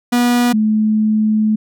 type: tone pair in turn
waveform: 45% pulse / sine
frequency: 242.7 / 215.5 Hz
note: B3 / A3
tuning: -30 / -36 cents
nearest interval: major second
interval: 206 cents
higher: first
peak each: -11 dBFS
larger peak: neither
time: 0.12-0.53 / 0.53-1.56 s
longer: second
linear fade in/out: 10 ms
effects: none